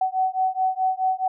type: beating tone pair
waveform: sine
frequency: 750 / 754.7 Hz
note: F#5 / F#5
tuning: +23 / +34 cents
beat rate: 4.7 Hz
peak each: -23 dBFS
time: 0.01-1.28 s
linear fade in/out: 5 ms
effects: none